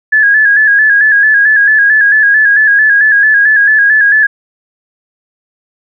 sine tone with vibrato, 1686 Hz, G#6, 26 cents sharp, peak -4 dBFS, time 0.12-4.27 s, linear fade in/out 10 ms, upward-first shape square, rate 4.5 Hz, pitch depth 48 cents each way, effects none

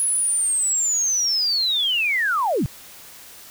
sine linear sweep, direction down, 10540 to 89 Hz, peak -18 dBFS, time 0-2.66 s, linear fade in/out 0 ms, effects white hiss -43 dBFS RMS until 3.5 s

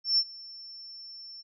sine tone with ADSR envelope, 5390 Hz, E8, 38 cents sharp, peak -19 dBFS, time 0.04-1.43 s, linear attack 140 ms, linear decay 57 ms, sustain -23 dB, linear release 30 ms, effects none

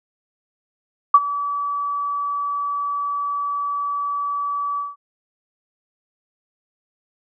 sine tone with ADSR envelope, 1148 Hz, D6, 40 cents flat, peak -4 dBFS, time 1.14-4.96 s, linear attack 5 ms, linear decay 45 ms, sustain -17 dB, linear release 180 ms, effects none

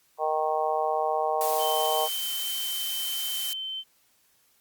harmonic tone, 155.56 Hz, D#3, in tune, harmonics 3 / 4 / 5 / 6 / 7, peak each -31 / -29 / -27 / -34 / -33 dBFS, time 0.18-2.09 s, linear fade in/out 50 ms
blue noise, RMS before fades -32 dBFS, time 1.41-3.53 s, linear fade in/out 0 ms
sine tone, 3087 Hz, G7, 27 cents flat, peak -31 dBFS, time 1.58-3.84 s, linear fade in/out 50 ms
effects white hiss -65 dBFS RMS until 4.6 s + Opus 48 kbps

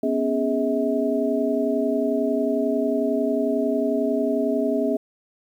sine tone cluster, 246.5 / 277.6 / 415.2 / 641 Hz, B3 / C#4 / G#4 / E5, -3 / +3 / 0 / -49 cents, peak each -25 dBFS, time 0.03-4.97 s, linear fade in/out 5 ms, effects 9-bit

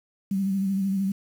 sine tone with vibrato, 194.3 Hz, G3, 15 cents flat, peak -22 dBFS, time 0.31-1.12 s, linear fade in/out 5 ms, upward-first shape sine, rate 13 Hz, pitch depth 39 cents each way, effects 8-bit

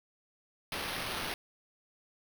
violet noise with sample-and-hold, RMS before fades -37 dBFS, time 0.72-1.34 s, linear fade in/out 2 ms, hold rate 7350 Hz, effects none

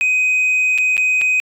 sine tone with dropouts, 2510 Hz, D#7, 15 cents sharp, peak -10 dBFS, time 0.01-1.4 s, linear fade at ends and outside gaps 0 ms, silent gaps 0.778-0.784 / 0.968-0.978 / 1.213-1.217 s, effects tanh soft clip ceiling -12 dBFS

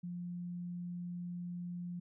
sine tone, 175.8 Hz, F3, 12 cents sharp, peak -39 dBFS, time 0.03-2 s, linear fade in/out 10 ms, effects none

